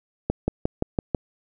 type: accelerating click train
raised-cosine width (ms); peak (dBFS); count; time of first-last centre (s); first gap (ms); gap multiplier
2; -8; 6; 0.3-1.148; 180; 0.97
effects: none